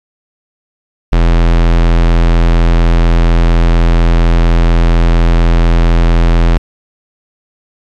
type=tone; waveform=square; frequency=42.12 Hz; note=E1; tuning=38 cents sharp; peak=-6 dBFS; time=1.12-6.58 s; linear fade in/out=10 ms; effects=low-pass 4000 Hz 12 dB/octave + 7-bit